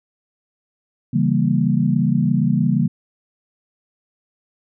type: chord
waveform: sine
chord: C# diminished seventh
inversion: none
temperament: equal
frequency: 138.59 / 164.81 / 196 / 233.1 Hz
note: C#3 / E3 / G3 / Bb3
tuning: 0 / 0 / 0 / 0 cents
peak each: -20 dBFS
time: 1.13-2.88 s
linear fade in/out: 10 ms
effects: none